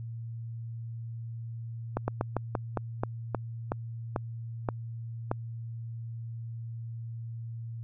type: slowing click train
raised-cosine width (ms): 1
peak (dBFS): -14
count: 12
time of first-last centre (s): 1.97-5.314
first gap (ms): 110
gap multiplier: 1.19
effects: added 115 Hz sine -36 dBFS peak until 7.83 s